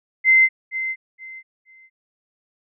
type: tone with echo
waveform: sine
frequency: 2072 Hz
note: C7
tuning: 17 cents flat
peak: -10 dBFS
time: 0.24-0.49 s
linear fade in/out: 50 ms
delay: 470 ms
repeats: 3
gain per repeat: -12 dB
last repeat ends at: 1.9 s
effects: none